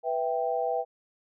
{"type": "chord", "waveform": "sine", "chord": "E minor", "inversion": "second", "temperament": "equal", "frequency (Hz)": [493.9, 659.3, 784], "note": ["B4", "E5", "G5"], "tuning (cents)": [0, 0, 0], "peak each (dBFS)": -30, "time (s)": [0.03, 0.85], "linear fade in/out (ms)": 50, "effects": []}